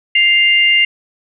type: tone pair together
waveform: sine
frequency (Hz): 2097 / 2799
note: C7 / F7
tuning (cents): +3 / +3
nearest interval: perfect fourth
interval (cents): 500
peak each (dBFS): -11 / -11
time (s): 0.15-0.85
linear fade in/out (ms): 5
effects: none